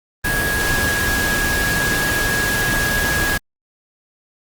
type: tone in noise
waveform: sine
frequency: 1655 Hz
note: G#6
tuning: 6 cents flat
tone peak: -19 dBFS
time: 0.24-3.38 s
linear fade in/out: 10 ms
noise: pink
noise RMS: -21 dBFS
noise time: 0.24-3.38 s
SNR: -1 dB
effects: Opus 32 kbps